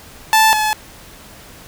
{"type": "tone pair in turn", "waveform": "sawtooth", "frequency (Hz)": [878, 858.4], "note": ["A5", "A5"], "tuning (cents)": [-4, -43], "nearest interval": "unison", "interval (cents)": 39, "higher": "first", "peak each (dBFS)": [-5, -11], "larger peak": "first", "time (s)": [[0.33, 0.53], [0.53, 0.73]], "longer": "neither", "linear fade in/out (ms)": 0, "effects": ["pink hiss -40 dBFS RMS until 1.67 s"]}